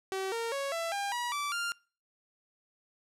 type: tone with pitch steps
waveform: sawtooth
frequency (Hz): 383 / 460.8 / 554.3 / 666.8 / 802.2 / 965.1 / 1161 / 1396.8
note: G4 / A#4 / C#5 / E5 / G5 / B5 / D6 / F6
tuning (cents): -40 / -20 / 0 / +20 / +40 / -40 / -20 / 0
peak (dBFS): -28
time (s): 0.12-1.72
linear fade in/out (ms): 0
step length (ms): 200
effects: noise-tail reverb RT60 0.4 s tail -25 dB re dry + low-pass 11000 Hz 12 dB/octave